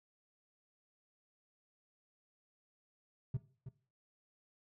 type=tone with echo; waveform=triangle; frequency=130.81 Hz; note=C3; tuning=in tune; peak=-29 dBFS; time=3.34-3.37 s; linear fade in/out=5 ms; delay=320 ms; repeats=1; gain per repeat=-12 dB; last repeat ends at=3.69 s; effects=noise-tail reverb RT60 0.4 s tail -18 dB re dry + tanh soft clip ceiling -27 dBFS